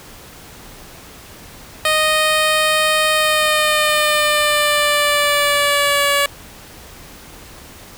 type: tone with pitch glide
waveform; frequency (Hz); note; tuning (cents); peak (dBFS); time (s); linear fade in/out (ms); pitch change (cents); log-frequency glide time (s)
10% pulse; 620 to 568.5; D#5 to C#5; -6 to +44; -5; 1.85-6.26; 2; -150; 3.13-6.08
effects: pink hiss -39 dBFS RMS until 7.97 s